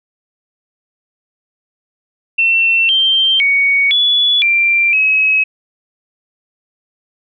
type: tone with pitch steps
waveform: sine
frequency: 2698 / 3146 / 2235 / 3421 / 2365 / 2559 Hz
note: E7 / G7 / C#7 / A7 / D7 / D#7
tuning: +40 / +6 / +14 / -49 / +12 / +48 cents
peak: -9 dBFS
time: 2.38-5.44 s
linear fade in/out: 10 ms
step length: 510 ms
effects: none